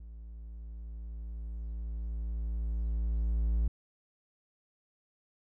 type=tone with level ramp; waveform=triangle; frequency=56 Hz; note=A1; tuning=31 cents sharp; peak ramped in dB=-42 to -23 dBFS; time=0-3.68 s; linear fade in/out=5 ms; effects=none